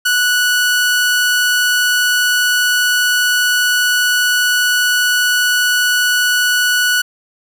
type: tone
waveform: sawtooth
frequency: 1475 Hz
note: F#6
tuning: 6 cents flat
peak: -8 dBFS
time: 0.05-7.02 s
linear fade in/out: 10 ms
effects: none